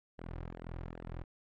sawtooth tone with flanger, 42.06 Hz, E1, 36 cents sharp, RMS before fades -44 dBFS, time 0.18-1.24 s, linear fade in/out 10 ms, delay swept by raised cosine 0.8 to 4.7 ms, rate 2.5 Hz, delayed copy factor -0.75, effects low-pass 2000 Hz 12 dB/octave

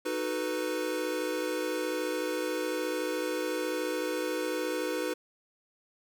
square chord, B dominant seventh, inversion first, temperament equal, 311.1 / 370 / 440 / 493.9 Hz, D#4 / F#4 / A4 / B4, 0 / 0 / 0 / 0 cents, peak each -36 / -37 / -40 / -34 dBFS, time 0.05-5.14 s, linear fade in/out 10 ms, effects none

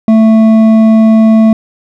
sine tone with hard clipping, 221.2 Hz, A3, 9 cents sharp, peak -4 dBFS, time 0.08-1.53 s, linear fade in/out 2 ms, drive 7 dB, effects none

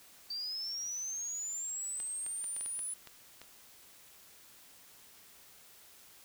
sine linear sweep, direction up, 4613 to 10070 Hz, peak -36 dBFS, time 0.3-2.94 s, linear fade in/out 5 ms
clicks, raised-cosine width 0.2 ms, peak -31 dBFS, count 9, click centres 2.001 / 2.264 / 2.442 / 2.565 / 2.61 / 2.66 / 2.792 / 3.073 / 3.416 s
effects white hiss -58 dBFS RMS until 6.24 s

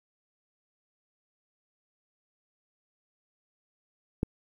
click, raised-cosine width 3 ms, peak -13 dBFS, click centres 4.231 s, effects 9-bit

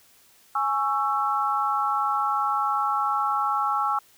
sine chord, C# minor, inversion second, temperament just, 831.5 / 1108.7 / 1330.5 Hz, G#5 / C#6 / E6, +2 / 0 / +16 cents, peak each -26 / -27 / -25 dBFS, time 0.55-3.99 s, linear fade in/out 5 ms, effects white hiss -57 dBFS RMS until 4.17 s

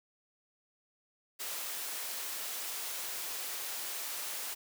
white high-pass noise, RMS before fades -39 dBFS, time 1.39-4.55 s, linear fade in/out 20 ms, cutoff 420 Hz, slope 12 dB/octave, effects none

